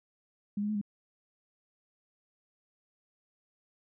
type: tone with pitch steps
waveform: sine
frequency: 204.3 / 208 / 213.5 / 204.2 Hz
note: G#3 / G#3 / G#3 / G#3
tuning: -28 / +3 / +48 / -29 cents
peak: -29 dBFS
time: 0.57-0.814 s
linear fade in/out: 5 ms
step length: 61 ms
effects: none